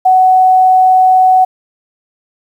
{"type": "tone", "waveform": "sine", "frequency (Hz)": 746, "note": "F#5", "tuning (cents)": 14, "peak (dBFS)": -4, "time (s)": [0.05, 1.45], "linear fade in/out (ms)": 10, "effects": ["7-bit"]}